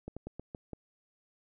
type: slowing click train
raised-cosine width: 2 ms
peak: -27 dBFS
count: 6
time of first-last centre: 0.08-0.733 s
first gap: 86 ms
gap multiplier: 1.21
effects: none